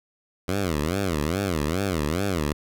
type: tone with vibrato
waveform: 10% pulse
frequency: 85.7 Hz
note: F2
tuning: 32 cents flat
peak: -15 dBFS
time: 0.48-2.53 s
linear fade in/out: 5 ms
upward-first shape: sine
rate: 2.4 Hz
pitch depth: 280 cents each way
effects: none